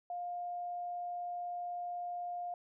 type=tone; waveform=sine; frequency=706 Hz; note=F5; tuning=19 cents sharp; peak=-37 dBFS; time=0.1-2.54 s; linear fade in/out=2 ms; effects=none